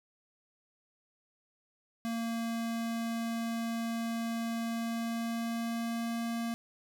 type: tone with pitch glide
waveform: square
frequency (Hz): 229.8 to 231.8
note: A#3 to A#3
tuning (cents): -25 to -10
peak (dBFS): -33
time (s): 2.05-6.54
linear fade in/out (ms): 0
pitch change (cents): +15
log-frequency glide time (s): 4.63-6.23
effects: none